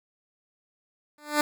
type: tone with exponential growth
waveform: 10% pulse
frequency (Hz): 297.1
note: D4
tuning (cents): +20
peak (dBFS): -9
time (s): 1.18-1.41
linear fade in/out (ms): 2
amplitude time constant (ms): 50
effects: none